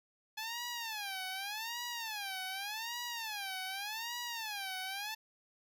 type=tone with vibrato; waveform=10% pulse; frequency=851 Hz; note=G#5; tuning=42 cents sharp; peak=-30 dBFS; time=0.37-5.15 s; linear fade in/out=10 ms; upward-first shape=sine; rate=0.85 Hz; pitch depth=220 cents each way; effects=none